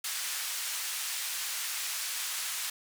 white band-pass noise, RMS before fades -35 dBFS, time 0.04-2.7 s, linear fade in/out 5 ms, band 1300 to 11000 Hz, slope 12 dB/octave, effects none

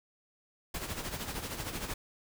pink noise with tremolo, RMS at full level -36 dBFS, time 0.74-1.94 s, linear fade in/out 5 ms, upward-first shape sine, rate 13 Hz, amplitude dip 60%, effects none

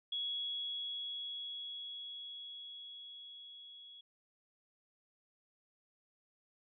sine tone with level ramp, 3347 Hz, G#7, 13 cents sharp, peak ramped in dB -35 to -52 dBFS, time 0.12-4.01 s, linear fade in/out 5 ms, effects none

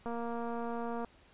click train, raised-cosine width 1 ms, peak -26 dBFS, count 232, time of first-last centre 0.06-1.047 s, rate 234 Hz, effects pink hiss -62 dBFS RMS until 1.33 s + resampled to 8000 Hz

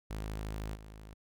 sawtooth tone with level steps, 53 Hz, G#1, 36 cents sharp, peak -33 / -44 dBFS, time 0.1-1.14 s, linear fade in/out 10 ms, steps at 0.74 s, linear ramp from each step 20 ms, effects none

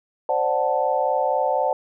sine chord, D dominant seventh, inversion third, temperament equal, 523.3 / 587.3 / 740 / 880 Hz, C5 / D5 / F#5 / A5, 0 / 0 / 0 / 0 cents, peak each -24 dBFS, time 0.29-1.73 s, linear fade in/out 2 ms, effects none

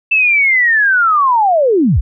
sine linear sweep, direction down, 2661 to 34.65 Hz, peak -8 dBFS, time 0.11-2.01 s, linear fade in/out 10 ms, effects none

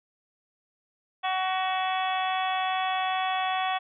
harmonic tone, 374.8 Hz, F#4, 22 cents sharp, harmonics 2 / 3 / 4 / 5 / 6 / 7 / 8 / 9, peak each -27 / -32 / -39 / -36 / -40 / -37 / -45 / -36 dBFS, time 1.23-3.79 s, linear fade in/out 20 ms, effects none

